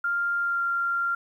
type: tone with pitch glide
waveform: sine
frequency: 1396.9 to 1385.6 Hz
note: F6 to F6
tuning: 0 to -14 cents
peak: -23 dBFS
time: 0.04-1.15 s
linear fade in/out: 5 ms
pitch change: -14 cents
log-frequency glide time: 0.4-0.61 s
effects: 10-bit